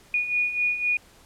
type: beating tone pair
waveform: sine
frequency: 2451 / 2454.9 Hz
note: D#7 / D#7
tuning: -27 / -24 cents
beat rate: 3.9 Hz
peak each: -29 / -23 dBFS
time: 0.14-0.97 s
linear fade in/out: 2 ms
effects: pink hiss -54 dBFS RMS until 1.25 s + low-pass 12000 Hz 12 dB/octave